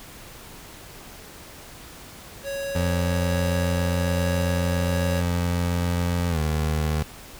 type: tone with tremolo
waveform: square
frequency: 554.4 Hz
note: C#5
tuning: in tune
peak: -28 dBFS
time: 2.43-5.23 s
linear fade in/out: 50 ms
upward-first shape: sine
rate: 1.2 Hz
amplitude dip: 25%
type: tone with pitch glide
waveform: 25% pulse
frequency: 87.31 to 77.34 Hz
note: F2 to D#2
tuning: 0 to -10 cents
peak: -18 dBFS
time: 2.75-7.03 s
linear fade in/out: 5 ms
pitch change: -210 cents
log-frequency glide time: 6.29-6.39 s
effects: pink hiss -43 dBFS RMS until 7.39 s